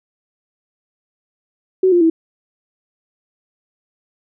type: tone with pitch steps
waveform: sine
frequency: 374.9 / 349.8 / 326.4 Hz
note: F#4 / F4 / E4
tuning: +23 / +3 / -17 cents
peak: -9 dBFS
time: 1.83-2.1 s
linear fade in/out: 5 ms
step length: 90 ms
effects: none